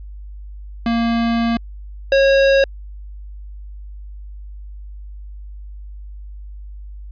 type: tone pair in turn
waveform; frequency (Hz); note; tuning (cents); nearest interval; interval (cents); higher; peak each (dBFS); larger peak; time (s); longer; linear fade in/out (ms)
square; 232 / 546.2; A#3 / C#5; -8 / -26; octave + minor third; 1482; second; -16 / -11; second; 0.86-1.57 / 2.12-2.64; first; 2
effects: added 50 Hz sine -31 dBFS peak until 7.11 s + resampled to 11025 Hz